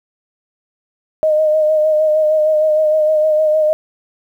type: tone with vibrato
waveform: sine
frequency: 618 Hz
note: D#5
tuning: 12 cents flat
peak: -10 dBFS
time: 1.23-3.73 s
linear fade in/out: 0 ms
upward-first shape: sine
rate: 6.5 Hz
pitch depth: 29 cents each way
effects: 8-bit